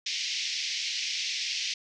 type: band-pass noise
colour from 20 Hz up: white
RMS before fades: -32 dBFS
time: 0.06-1.74 s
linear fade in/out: 5 ms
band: 2100 to 5900 Hz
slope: 48 dB/octave
effects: none